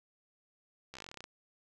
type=slowing click train; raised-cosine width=0.2 ms; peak=-28 dBFS; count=14; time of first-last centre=0.94-1.241 s; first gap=14 ms; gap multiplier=1.08; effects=none